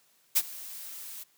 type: noise with ADSR envelope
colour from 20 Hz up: blue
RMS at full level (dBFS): -21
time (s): 0.35-1.24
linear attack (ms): 18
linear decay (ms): 49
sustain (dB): -21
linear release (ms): 18
effects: white hiss -66 dBFS RMS until 1.37 s + high-pass 100 Hz 12 dB/octave